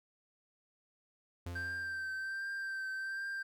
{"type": "tone with exponential decay", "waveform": "45% pulse", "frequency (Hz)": 87.31, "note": "F2", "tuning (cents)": 0, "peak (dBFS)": -38, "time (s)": [1.46, 2.38], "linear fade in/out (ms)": 5, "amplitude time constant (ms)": 200}
{"type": "tone with vibrato", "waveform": "triangle", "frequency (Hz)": 1568, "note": "G6", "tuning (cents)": 0, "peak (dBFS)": -35, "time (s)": [1.55, 3.43], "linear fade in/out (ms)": 10, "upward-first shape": "triangle", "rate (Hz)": 1.3, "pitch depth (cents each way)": 27}
{"effects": []}